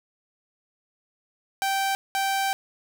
sawtooth tone bursts at uneven times, 780 Hz, G5, 9 cents flat, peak -19 dBFS, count 2, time 1.62-1.95 / 2.15-2.53 s, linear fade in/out 0 ms, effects none

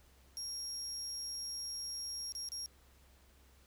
35% pulse tone with dropouts, 5588 Hz, F8, in tune, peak -37 dBFS, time 0.37-2.66 s, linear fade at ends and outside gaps 0 ms, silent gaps 2.322-2.351 / 2.488-2.519 s, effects added 66 Hz sine -63 dBFS peak until 3.66 s + pink hiss -67 dBFS RMS until 3.66 s

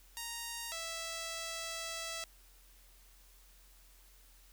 5% pulse tone pair in turn, 932.3 / 659.2 Hz, A#5 / E5, 0 / 0 cents, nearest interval tritone, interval 600 cents, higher first, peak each -28 dBFS, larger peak neither, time 0.17-0.72 / 0.72-2.24 s, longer second, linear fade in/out 0 ms, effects added 43 Hz sine -60 dBFS peak until 4.52 s + white hiss -64 dBFS RMS until 4.52 s

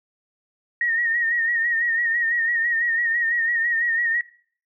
sine tone with vibrato, 1865 Hz, A#6, in tune, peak -19 dBFS, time 0.81-4.21 s, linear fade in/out 2 ms, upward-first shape sine, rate 6 Hz, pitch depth 55 cents each way, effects noise-tail reverb RT60 0.5 s tail -20 dB re dry

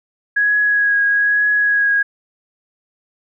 sine tone with vibrato, 1661.2 Hz, G#6, in tune, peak -12 dBFS, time 0.36-2.03 s, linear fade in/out 10 ms, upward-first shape triangle, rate 1.1 Hz, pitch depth 20 cents each way, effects none

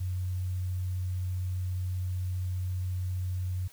sine tone, 91.5 Hz, F#2, 19 cents flat, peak -29 dBFS, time 0-3.68 s, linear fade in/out 10 ms, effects white hiss -56 dBFS RMS until 3.72 s

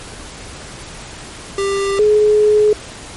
square / sine tone pair in turn, 395.4 / 422.5 Hz, G4 / G#4, +15 / +30 cents, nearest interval minor second, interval 115 cents, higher second, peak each -16 / -8 dBFS, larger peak second, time 1.58-1.99 / 1.99-2.73 s, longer second, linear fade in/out 2 ms, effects pink hiss -33 dBFS RMS until 3.16 s + MP3 48 kbps

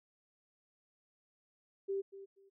sine tone with echo, 392 Hz, G4, in tune, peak -33 dBFS, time 1.88-2.02 s, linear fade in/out 20 ms, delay 240 ms, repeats 2, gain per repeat -14 dB, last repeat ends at 2.5 s, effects none

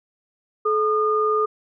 sine tone pair together, 430.6 / 1217.9 Hz, A4 / D#6, -37 / -37 cents, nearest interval octave + tritone, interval 1800 cents, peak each -20 dBFS, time 0.65-1.46 s, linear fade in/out 10 ms, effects none

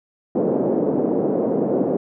white band-pass noise, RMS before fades -20 dBFS, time 0.35-1.97 s, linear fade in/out 5 ms, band 190 to 500 Hz, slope 24 dB/octave, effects none

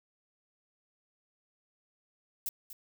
violet noise with echo, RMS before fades -34 dBFS, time 2.46-2.49 s, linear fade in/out 2 ms, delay 240 ms, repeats 1, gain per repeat -12 dB, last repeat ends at 2.73 s, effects none

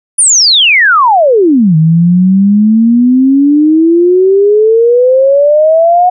sine exponential two-way sweep, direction down then up, 9956 to 155.56 to 732 Hz, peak -3 dBFS, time 0.18-6.1 s, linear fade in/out 10 ms, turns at 1.76 s, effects none

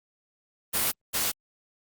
white noise with echo, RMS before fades -25 dBFS, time 0.73-0.92 s, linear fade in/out 20 ms, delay 400 ms, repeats 1, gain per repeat -2 dB, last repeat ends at 1.32 s, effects Opus 32 kbps

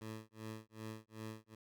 15% pulse tone with tremolo, 110 Hz, A2, in tune, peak -37 dBFS, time 0.01-1.55 s, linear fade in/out 5 ms, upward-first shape sine, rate 2.6 Hz, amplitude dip 100%, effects none

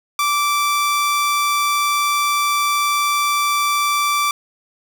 sawtooth tone, 1167 Hz, D6, 11 cents flat, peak -12 dBFS, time 0.19-4.31 s, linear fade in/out 2 ms, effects none

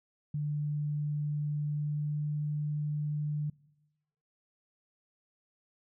sine tone with pitch glide, 148.1 to 149.04 Hz, D3 to D3, +15 to +26 cents, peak -30 dBFS, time 0.34-3.5 s, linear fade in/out 5 ms, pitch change +11 cents, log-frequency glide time 1.7-2.26 s, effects noise-tail reverb RT60 1.0 s tail -23 dB re dry

